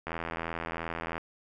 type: click train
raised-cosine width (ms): 0.5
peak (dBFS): -19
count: 93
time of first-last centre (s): 0.07-1.18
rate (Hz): 82.9
effects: none